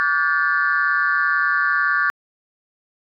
sine tone cluster, 1153 / 1436 / 1574 / 1745 Hz, D6 / F6 / G6 / A6, -32 / +48 / +7 / -15 cents, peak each -21 dBFS, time 0-2.1 s, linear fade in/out 0 ms, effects tanh soft clip ceiling -8 dBFS

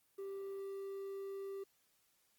triangle tone with quantisation, 392 Hz, G4, in tune, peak -40 dBFS, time 0.18-1.64 s, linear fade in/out 10 ms, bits 11, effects white hiss -75 dBFS RMS until 2.38 s + Opus 24 kbps

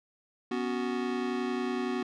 square chord, B suspended second, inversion none, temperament just, 246.9 / 277.8 / 370.4 Hz, B3 / C#4 / F#4, 0 / +4 / +2 cents, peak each -33 / -38 / -34 dBFS, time 0.51-2.03 s, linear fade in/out 5 ms, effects low-pass 4000 Hz 12 dB/octave

